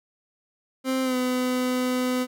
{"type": "tone with pitch glide", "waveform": "30% pulse", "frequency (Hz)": [261.6, 252.4], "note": ["C4", "B3"], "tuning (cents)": [0, 38], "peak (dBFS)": -20, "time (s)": [0.84, 2.27], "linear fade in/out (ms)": 50, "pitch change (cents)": -62, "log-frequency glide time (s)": [1.03, 1.16], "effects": []}